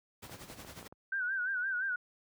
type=noise with tremolo; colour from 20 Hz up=pink; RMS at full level=-46 dBFS; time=0.22-0.88 s; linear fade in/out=10 ms; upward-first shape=sine; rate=11 Hz; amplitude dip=65%
type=clicks; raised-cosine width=1 ms; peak=-36 dBFS; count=6; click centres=0.296 / 0.344 / 0.5 / 0.648 / 0.828 / 0.925 s
type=tone with vibrato; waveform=sine; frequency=1520 Hz; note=F#6; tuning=46 cents sharp; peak=-31 dBFS; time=1.12-1.96 s; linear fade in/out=5 ms; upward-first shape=sine; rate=5.8 Hz; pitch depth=90 cents each way
effects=high-pass 60 Hz 12 dB/octave